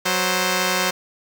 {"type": "tone pair together", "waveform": "5% pulse", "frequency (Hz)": [185.01, 523.3], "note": ["F#3", "C5"], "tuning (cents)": [0, 0], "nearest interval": "octave + tritone", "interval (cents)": 1800, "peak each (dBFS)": -10, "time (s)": [0.05, 0.91], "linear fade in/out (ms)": 10, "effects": []}